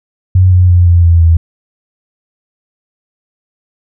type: tone with pitch steps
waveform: sine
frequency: 92.5 / 90.44 / 88.42 / 86.46 / 84.53 / 82.65 Hz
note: F#2 / F#2 / F2 / F2 / E2 / E2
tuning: 0 / -39 / +22 / -17 / +44 / +5 cents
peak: -3 dBFS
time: 0.35-1.37 s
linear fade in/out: 5 ms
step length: 170 ms
effects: none